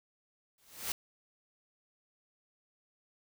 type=noise with exponential growth; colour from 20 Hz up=white; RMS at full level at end=-32 dBFS; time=0.58-0.92 s; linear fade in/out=2 ms; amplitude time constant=72 ms; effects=none